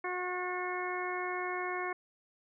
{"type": "harmonic tone with a mistuned harmonic", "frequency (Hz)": 362.7, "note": "F#4", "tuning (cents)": -34, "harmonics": [1, 2, 3, 4, 5, 6], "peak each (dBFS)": [-38, -40, -39, -44, -42, -41], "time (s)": [0.04, 1.93], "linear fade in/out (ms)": 5, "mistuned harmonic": 5, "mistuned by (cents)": -26, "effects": []}